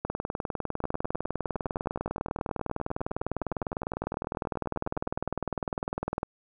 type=two click trains; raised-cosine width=1 ms; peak=-15 / -23 dBFS; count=124 / 44; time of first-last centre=0.05-6.231 / 0.84-5.278 s; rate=19.9 / 9.69 Hz; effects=none